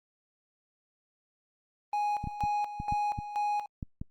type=tone with tremolo; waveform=triangle; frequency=830 Hz; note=G#5; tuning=1 cent flat; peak=-25 dBFS; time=1.93-3.66 s; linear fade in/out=2 ms; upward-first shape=square; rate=2.1 Hz; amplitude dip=70%
type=clicks; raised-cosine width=5 ms; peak=-23 dBFS; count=8; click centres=2.241 / 2.273 / 2.438 / 2.801 / 2.924 / 3.188 / 3.828 / 4.015 s
effects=Opus 24 kbps